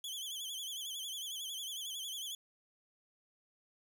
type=tone with vibrato; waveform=sawtooth; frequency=3243 Hz; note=G#7; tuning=42 cents flat; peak=-37 dBFS; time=0.04-2.35 s; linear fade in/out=2 ms; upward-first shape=sine; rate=11 Hz; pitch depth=110 cents each way; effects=none